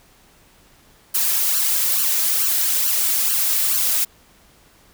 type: noise with flanger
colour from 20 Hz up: blue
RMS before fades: -19 dBFS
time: 1.14-4.05 s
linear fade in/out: 10 ms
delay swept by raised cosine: 0.68 to 3.18 ms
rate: 2.3 Hz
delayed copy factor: +0.7
effects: pink hiss -53 dBFS RMS until 4.93 s